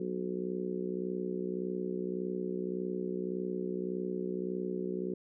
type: harmonic tone with a mistuned harmonic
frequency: 61.74 Hz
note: B1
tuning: in tune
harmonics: 3 / 4 / 5 / 6 / 7 / 8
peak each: -38 / -43 / -43 / -36 / -41 / -49 dBFS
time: 0-5.14 s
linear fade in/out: 5 ms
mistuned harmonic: 8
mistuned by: +47 cents
effects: none